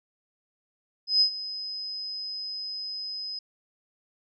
sine tone with ADSR envelope, 5050 Hz, D#8, 25 cents sharp, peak -16 dBFS, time 1.07-3.39 s, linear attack 140 ms, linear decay 87 ms, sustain -16 dB, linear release 4 ms, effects none

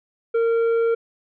triangle tone with tanh clipping, 460 Hz, A#4, 23 cents flat, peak -18 dBFS, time 0.34-0.95 s, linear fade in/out 10 ms, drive 11 dB, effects none

